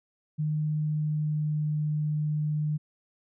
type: tone with pitch glide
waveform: sine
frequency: 152.7 to 151.3 Hz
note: D#3 to D#3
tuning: -32 to -48 cents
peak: -25 dBFS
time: 0.38-2.78 s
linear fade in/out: 20 ms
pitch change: -16 cents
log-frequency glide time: 0.68-1.77 s
effects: none